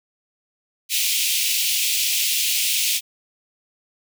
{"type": "high-pass noise", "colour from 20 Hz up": "pink", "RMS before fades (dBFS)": -21, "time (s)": [0.89, 3.01], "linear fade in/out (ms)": 50, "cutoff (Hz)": 2400, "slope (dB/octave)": 48, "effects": []}